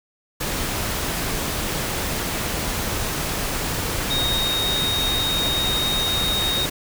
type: tone in noise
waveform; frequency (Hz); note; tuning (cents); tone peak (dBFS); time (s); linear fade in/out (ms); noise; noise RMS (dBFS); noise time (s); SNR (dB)
sine; 3729; A#7; 0; -21; 4.1-6.66; 10; pink; -25; 0.4-6.7; +1
effects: none